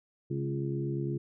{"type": "harmonic tone with a mistuned harmonic", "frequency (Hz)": 68.7, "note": "C#2", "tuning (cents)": -15, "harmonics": [2, 3, 4, 5, 6], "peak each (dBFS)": [-32, -40, -43, -35, -42], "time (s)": [0.3, 1.18], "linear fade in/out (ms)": 10, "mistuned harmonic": 3, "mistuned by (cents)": 23, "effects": []}